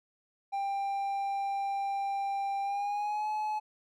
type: tone with pitch glide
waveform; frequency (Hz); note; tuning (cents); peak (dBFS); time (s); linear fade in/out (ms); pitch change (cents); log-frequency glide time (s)
triangle; 792 to 853.8; G5 to G#5; +18 to +48; -28; 0.52-3.6; 20; +130; 2.62-3.28
effects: none

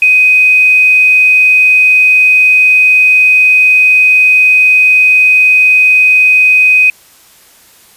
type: tone with quantisation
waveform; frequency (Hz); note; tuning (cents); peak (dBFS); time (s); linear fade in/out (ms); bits
sine; 2508; D#7; +13; -3; 0.02-6.9; 2; 5
effects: white hiss -42 dBFS RMS until 7.96 s + resampled to 32000 Hz

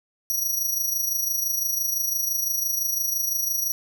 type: tone with amplitude modulation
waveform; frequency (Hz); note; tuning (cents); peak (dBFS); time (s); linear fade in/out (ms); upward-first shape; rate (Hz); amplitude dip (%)
15% pulse; 5780; F#8; -41; -15; 0.3-3.72; 0; sine; 25.9; 55
effects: none

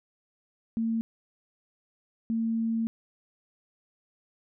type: tone bursts at uneven times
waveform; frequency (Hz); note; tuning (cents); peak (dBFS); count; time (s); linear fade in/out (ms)
sine; 226.6; A#3; -49; -25; 2; 0.77-1.01 / 2.3-2.87; 0
effects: none

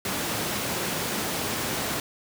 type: high-pass noise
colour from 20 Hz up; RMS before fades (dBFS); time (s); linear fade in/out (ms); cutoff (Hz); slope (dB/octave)
pink; -29; 0.05-2; 2; 130; 12
effects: none

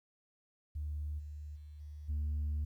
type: tone with level steps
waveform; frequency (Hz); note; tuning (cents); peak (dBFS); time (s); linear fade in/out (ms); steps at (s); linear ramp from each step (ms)
sine; 74.7; D2; +30; -35 / -42 / -47 / -44 / -30; 0.75-2.65; 10; 1.18 / 1.55 / 1.79 / 2.08; 20
effects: tanh soft clip ceiling -31 dBFS + 12-bit

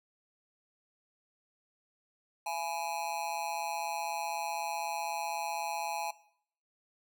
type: tone with amplitude modulation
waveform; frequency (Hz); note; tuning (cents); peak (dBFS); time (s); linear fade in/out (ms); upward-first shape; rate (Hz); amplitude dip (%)
square; 836; G#5; +11; -30; 2.46-6.11; 5; sine; 156; 90
effects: noise-tail reverb RT60 0.6 s tail -18 dB re dry

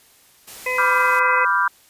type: noise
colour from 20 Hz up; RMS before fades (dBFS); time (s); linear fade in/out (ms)
white; -38; 0.47-1.2; 10
type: harmonic tone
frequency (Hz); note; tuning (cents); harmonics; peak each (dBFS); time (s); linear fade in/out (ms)
506; B4; +42; 1 / 2 / 4 / 5; -26 / -28 / -23 / -27; 0.66-1.45; 5
type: chord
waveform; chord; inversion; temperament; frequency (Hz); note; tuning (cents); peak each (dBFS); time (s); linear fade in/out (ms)
sine; G dominant seventh; first; equal; 987.8 / 1174.7 / 1396.9 / 1568; B5 / D6 / F6 / G6; 0 / 0 / 0 / 0; -21; 0.78-1.68; 5
effects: white hiss -53 dBFS RMS until 1.89 s + resampled to 32000 Hz

